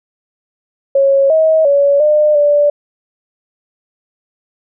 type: tone with pitch steps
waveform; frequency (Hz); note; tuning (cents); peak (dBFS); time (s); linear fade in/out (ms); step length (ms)
sine; 549 / 636 / 565 / 603 / 584; C#5 / D#5 / C#5 / D5 / D5; -17 / +38 / +33 / +46 / -10; -7; 0.95-2.7; 5; 350
effects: none